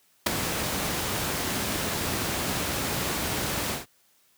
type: noise with ADSR envelope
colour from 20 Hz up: pink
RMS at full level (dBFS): -18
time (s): 0.26-3.86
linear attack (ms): 9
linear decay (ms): 5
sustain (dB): -10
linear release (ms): 150
effects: white hiss -64 dBFS RMS until 4.37 s + high-pass 80 Hz 12 dB/octave